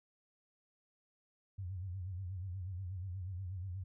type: tone with vibrato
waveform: sine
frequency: 92.5 Hz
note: F#2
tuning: in tune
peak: -39 dBFS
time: 1.58-3.84 s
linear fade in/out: 10 ms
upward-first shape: sine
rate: 8.3 Hz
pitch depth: 110 cents each way
effects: none